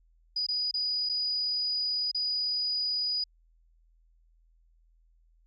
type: tone with dropouts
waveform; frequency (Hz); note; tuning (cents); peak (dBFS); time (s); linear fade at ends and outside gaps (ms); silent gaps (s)
sine; 4931; D#8; -16; -27; 0.36-3.24; 5; 0.466-0.486 / 0.712-0.74 / 1.091-1.095 / 2.115-2.146
effects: added 41 Hz sine -61 dBFS peak until 5.46 s